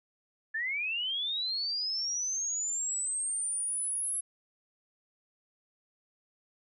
sine linear sweep, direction up, 1724 to 10970 Hz, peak -30 dBFS, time 0.54-4.21 s, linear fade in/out 10 ms, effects none

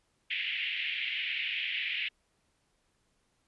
white band-pass noise, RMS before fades -34 dBFS, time 0.3-2.09 s, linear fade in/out 10 ms, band 2000 to 3100 Hz, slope 48 dB/octave, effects pink hiss -74 dBFS RMS until 3.47 s + resampled to 24000 Hz

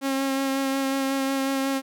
sawtooth tone with vibrato, 270.5 Hz, C#4, 42 cents flat, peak -19 dBFS, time 0.01-1.82 s, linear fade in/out 50 ms, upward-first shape sine, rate 5.5 Hz, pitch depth 16 cents each way, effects none

